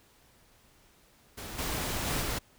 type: noise with level steps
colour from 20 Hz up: pink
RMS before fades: -41 / -33 / -31 / -33 dBFS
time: 1.37-2.39 s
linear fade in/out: 10 ms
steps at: 1.58 / 2.06 / 2.21 s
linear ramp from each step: 10 ms
effects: pink hiss -62 dBFS RMS until 2.58 s